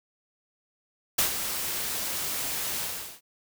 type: noise with ADSR envelope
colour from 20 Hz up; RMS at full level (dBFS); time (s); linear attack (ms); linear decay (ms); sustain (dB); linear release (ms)
white; -22; 1.18-3.21; 9; 110; -9; 410
effects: none